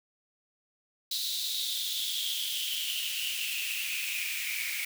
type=noise with high-pass filter sweep; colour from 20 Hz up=white; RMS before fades=-33 dBFS; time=1.11-4.85 s; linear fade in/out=5 ms; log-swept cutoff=4000 to 2200 Hz; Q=8; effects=none